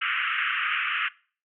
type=band-pass noise; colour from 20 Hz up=pink; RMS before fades=-27 dBFS; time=0.01-1.09 s; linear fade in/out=10 ms; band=1200 to 3000 Hz; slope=96 dB/octave; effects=noise-tail reverb RT60 0.4 s tail -21 dB re dry